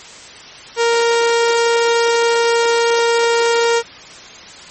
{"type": "tone", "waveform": "sawtooth", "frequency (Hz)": 466.2, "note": "A#4", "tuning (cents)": 0, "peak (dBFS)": -8, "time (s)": [0.76, 3.83], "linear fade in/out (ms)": 50, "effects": ["white hiss -36 dBFS RMS until 4.7 s", "MP3 32 kbps"]}